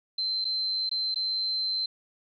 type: tone with dropouts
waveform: sine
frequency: 4099 Hz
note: C8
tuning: 36 cents flat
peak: -26 dBFS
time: 0.18-1.86 s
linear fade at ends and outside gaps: 5 ms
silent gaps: 0.445-0.451 / 0.894-0.913 / 1.145-1.158 s
effects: none